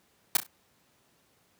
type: noise with echo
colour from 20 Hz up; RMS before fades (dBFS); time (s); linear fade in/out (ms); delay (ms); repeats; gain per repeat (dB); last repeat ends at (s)
white; -22; 0.35-0.37; 2; 32; 3; -10; 0.466
effects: pink hiss -67 dBFS RMS until 1.59 s + high-pass 100 Hz 12 dB/octave